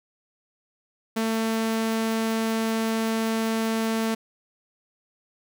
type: tone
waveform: sawtooth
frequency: 223.7 Hz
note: A3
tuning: 29 cents sharp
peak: -19 dBFS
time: 1.16-4.15 s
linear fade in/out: 10 ms
effects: none